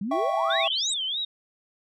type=exponential sweep; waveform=sine; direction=up; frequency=183.9 to 8600 Hz; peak=-27 dBFS; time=0.01-0.94 s; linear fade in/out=5 ms
type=chord; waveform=triangle; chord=C# diminished; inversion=first; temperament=equal; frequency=659.3 / 784 / 1108.7 Hz; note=E5 / G5 / C#6; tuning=0 / 0 / 0 cents; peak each=-24 / -27 / -28 dBFS; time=0.11-0.68 s; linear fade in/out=5 ms
type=tone with vibrato; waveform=sine; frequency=3425 Hz; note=A7; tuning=47 cents flat; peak=-26 dBFS; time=0.5-1.25 s; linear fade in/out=5 ms; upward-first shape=sine; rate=3.2 Hz; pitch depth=210 cents each way
effects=none